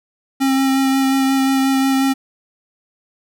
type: tone with vibrato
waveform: square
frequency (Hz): 268.2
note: C4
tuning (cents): +43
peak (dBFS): -14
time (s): 0.4-2.14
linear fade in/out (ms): 20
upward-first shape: sine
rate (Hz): 5.6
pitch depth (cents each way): 13
effects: none